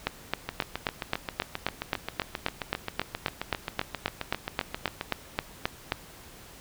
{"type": "two click trains", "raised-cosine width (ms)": 0.3, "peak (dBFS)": [-14, -9], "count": [35, 23], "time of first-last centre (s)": [[0.49, 5.011], [0.07, 5.921]], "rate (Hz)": [7.52, 3.76], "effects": ["pink hiss -49 dBFS RMS until 6.6 s"]}